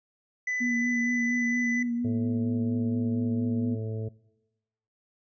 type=tone; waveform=triangle; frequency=1999 Hz; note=B6; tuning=20 cents sharp; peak=-25 dBFS; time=0.47-1.83 s; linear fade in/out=5 ms
type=tone with vibrato; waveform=sine; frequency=239.8 Hz; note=A#3; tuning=49 cents sharp; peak=-26 dBFS; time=0.6-3.76 s; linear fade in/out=20 ms; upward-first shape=sine; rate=4.3 Hz; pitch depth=29 cents each way
type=harmonic tone; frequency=110 Hz; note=A2; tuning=in tune; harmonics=1 / 2 / 3 / 4 / 5 / 6; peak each=-30 / -42 / -47 / -38 / -47 / -49 dBFS; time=2.04-4.09 s; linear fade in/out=10 ms
effects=noise-tail reverb RT60 1.0 s tail -22 dB re dry + resampled to 16000 Hz